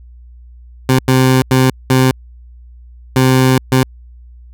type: tone bursts at uneven times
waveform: 20% pulse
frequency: 130 Hz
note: C3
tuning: 11 cents flat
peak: -3 dBFS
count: 6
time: 0.89-0.99 / 1.08-1.42 / 1.51-1.7 / 1.9-2.11 / 3.16-3.58 / 3.72-3.83 s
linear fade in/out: 2 ms
effects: added 60 Hz sine -35 dBFS peak until 4.53 s